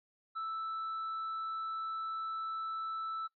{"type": "tone with tanh clipping", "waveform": "triangle", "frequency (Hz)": 1318.5, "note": "E6", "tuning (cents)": 0, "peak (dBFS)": -36, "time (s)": [0.35, 3.28], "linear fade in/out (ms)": 20, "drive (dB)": 7, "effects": ["noise-tail reverb RT60 0.1 s tail -18 dB re dry", "resampled to 11025 Hz"]}